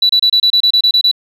sine tone bursts, 3951 Hz, B7, in tune, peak -6 dBFS, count 11, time 0.02-1.114 s, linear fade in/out 5 ms, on 74 ms, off 28 ms, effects tanh soft clip ceiling -3 dBFS

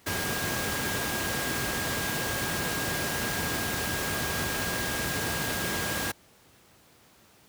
sine tone in noise, 1625 Hz, G#6, 38 cents flat, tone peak -35 dBFS, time 0.06-6.12 s, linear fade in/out 10 ms, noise pink, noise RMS -30 dBFS, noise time 0.06-6.12 s, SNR -8 dB, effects pink hiss -58 dBFS RMS until 7.48 s + high-pass 80 Hz 12 dB/octave

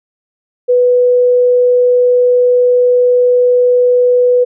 sine tone, 493.9 Hz, B4, in tune, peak -6 dBFS, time 0.68-4.45 s, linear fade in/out 20 ms, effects none

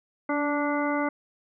harmonic tone with a mistuned harmonic, 291.9 Hz, D4, 10 cents flat, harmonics 1 / 2 / 3 / 4 / 5 / 7, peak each -27 / -30 / -32 / -33 / -34 / -35 dBFS, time 0.29-1.09 s, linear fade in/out 5 ms, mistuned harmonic 1, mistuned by -18 cents, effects none

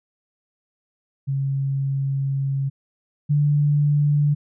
sine tone pair in turn, 137 / 146.37 Hz, C#3 / D3, -20 / -5 cents, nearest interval minor second, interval 115 cents, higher second, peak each -20 / -15 dBFS, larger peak second, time 1.27-2.7 / 3.29-4.35 s, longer first, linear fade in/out 20 ms, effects none

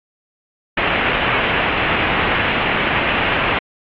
white low-pass noise, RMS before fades -18 dBFS, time 0.77-3.59 s, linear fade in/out 5 ms, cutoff 2900 Hz, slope 48 dB/octave, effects AAC 32 kbps

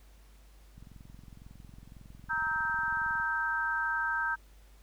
click train, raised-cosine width 5 ms, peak -38 dBFS, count 54, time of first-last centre 0.78-3.2 s, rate 21.9 Hz
sine chord, E diminished, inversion second, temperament equal with one note detuned, 932.3 / 1289.9 / 1568 Hz, Bb5 / E6 / G6, 0 / -38 / 0 cents, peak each -35 / -36 / -30 dBFS, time 2.29-4.36 s, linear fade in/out 20 ms
effects added 50 Hz sine -54 dBFS peak until 4.82 s + pink hiss -64 dBFS RMS until 4.82 s

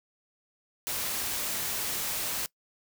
white noise, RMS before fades -32 dBFS, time 0.87-2.46 s, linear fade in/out 0 ms, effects noise-tail reverb RT60 0.1 s tail -22 dB re dry

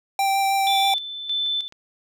square tone with vibrato, 783 Hz, G5, 2 cents flat, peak -19 dBFS, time 0.19-0.94 s, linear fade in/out 2 ms, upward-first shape sine, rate 6.3 Hz, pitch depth 9 cents each way
sine tone with tremolo, 3524 Hz, A7, 2 cents sharp, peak -21 dBFS, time 0.67-1.68 s, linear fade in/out 0 ms, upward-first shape square, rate 1.6 Hz, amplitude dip 65%
clicks, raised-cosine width 0.2 ms, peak -29 dBFS, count 3, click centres 1.462 / 1.606 / 1.724 s
effects none

